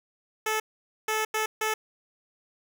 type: tone bursts at uneven times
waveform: 10% pulse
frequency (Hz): 434.8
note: A4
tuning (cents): -21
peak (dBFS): -17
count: 4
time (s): 0.46-0.6 / 1.08-1.25 / 1.34-1.46 / 1.61-1.74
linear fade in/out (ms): 5
effects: none